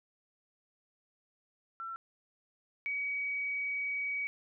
sine tone pair in turn, 1347 / 2265 Hz, E6 / C#7, +37 / +37 cents, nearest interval major sixth, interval 900 cents, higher second, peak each -38 / -32 dBFS, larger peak second, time 1.8-1.96 / 2.86-4.27 s, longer second, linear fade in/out 0 ms, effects none

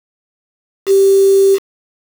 sine tone with quantisation, 390.7 Hz, G4, 6 cents flat, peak -6 dBFS, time 0.86-1.59 s, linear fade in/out 50 ms, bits 4, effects none

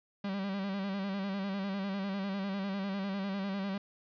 45% pulse tone with vibrato, 196 Hz, G3, in tune, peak -33 dBFS, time 0.24-3.78 s, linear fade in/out 5 ms, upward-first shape square, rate 10 Hz, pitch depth 45 cents each way, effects resampled to 11025 Hz + 10-bit

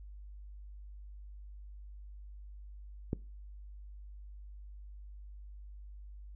click, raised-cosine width 3 ms, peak -19 dBFS, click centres 3.131 s, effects noise-tail reverb RT60 0.3 s tail -22 dB re dry + added 50 Hz sine -46 dBFS peak until 6.35 s

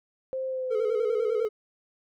sine tone with pitch glide, 524 to 491.7 Hz, C5 to B4, +2 to -8 cents, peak -28 dBFS, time 0.33-1.45 s, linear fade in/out 0 ms, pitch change -110 cents, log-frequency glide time 0.48-1 s
triangle tone with vibrato, 439.8 Hz, A4, 1 cent flat, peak -23 dBFS, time 0.7-1.49 s, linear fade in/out 20 ms, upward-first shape square, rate 10 Hz, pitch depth 60 cents each way
effects none

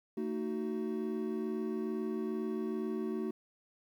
triangle chord, D# diminished, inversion second, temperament just, 224 / 311.1 / 373.4 Hz, A3 / D#4 / F#4, +31 / 0 / +16 cents, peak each -35 / -38 / -35 dBFS, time 0.17-3.31 s, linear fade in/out 5 ms, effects 11-bit

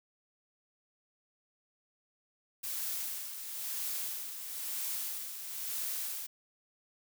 blue noise with tremolo, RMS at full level -36 dBFS, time 2.63-6.27 s, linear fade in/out 10 ms, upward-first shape sine, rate 1 Hz, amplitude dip 55%, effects none

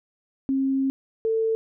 sine tone pair in turn, 268.8 / 446.5 Hz, C4 / A4, +47 / +25 cents, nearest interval major sixth, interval 878 cents, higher second, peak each -20 dBFS, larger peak neither, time 0.49-0.9 / 1.25-1.55 s, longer first, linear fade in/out 0 ms, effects none

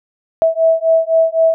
sine beating tone pair, 650 / 653.9 Hz, E5 / E5, -24 / -14 cents, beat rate 3.9 Hz, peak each -13 dBFS, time 0.42-1.54 s, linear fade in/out 0 ms, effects none

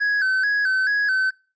triangle tone with vibrato, 1595 Hz, G6, 30 cents sharp, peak -16 dBFS, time 0-1.31 s, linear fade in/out 20 ms, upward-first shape square, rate 2.3 Hz, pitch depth 75 cents each way, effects noise-tail reverb RT60 0.4 s tail -25 dB re dry + resampled to 16000 Hz

